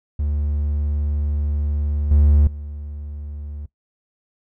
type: tone with level steps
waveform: triangle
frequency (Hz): 73.42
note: D2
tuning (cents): 0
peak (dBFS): -17 / -9 / -27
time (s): 0.19-3.66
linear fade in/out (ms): 5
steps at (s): 2.11 / 2.47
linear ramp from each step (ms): 2
effects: noise-tail reverb RT60 0.1 s tail -19 dB re dry